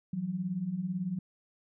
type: beating tone pair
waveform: sine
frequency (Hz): 167.6 / 185.6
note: E3 / F#3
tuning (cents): +29 / +6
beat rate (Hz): 18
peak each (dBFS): -37 / -32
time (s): 0.13-1.19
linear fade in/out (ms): 5
effects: none